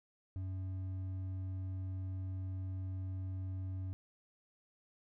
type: tone with hard clipping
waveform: triangle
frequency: 93.8 Hz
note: F#2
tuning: 24 cents sharp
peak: -39 dBFS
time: 0.36-3.93 s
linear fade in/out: 0 ms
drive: 8 dB
effects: none